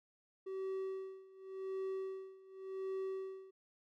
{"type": "tone with tremolo", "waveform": "triangle", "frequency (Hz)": 382.3, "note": "G4", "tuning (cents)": -43, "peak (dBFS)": -35, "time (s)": [0.46, 3.51], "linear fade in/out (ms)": 10, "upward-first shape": "sine", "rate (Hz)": 0.89, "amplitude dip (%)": 90, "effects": []}